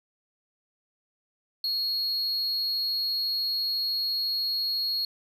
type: tone with amplitude modulation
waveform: triangle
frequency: 4303 Hz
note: C8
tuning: 48 cents sharp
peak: -23 dBFS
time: 1.64-5.05 s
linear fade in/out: 2 ms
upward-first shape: sine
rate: 266 Hz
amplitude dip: 30%
effects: none